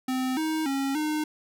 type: tone with pitch steps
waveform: square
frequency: 258 / 315.1 / 273.2 / 305.7 Hz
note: C4 / D#4 / C#4 / D#4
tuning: -24 / +22 / -25 / -30 cents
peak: -26 dBFS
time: 0.08-1.24 s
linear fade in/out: 5 ms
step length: 290 ms
effects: none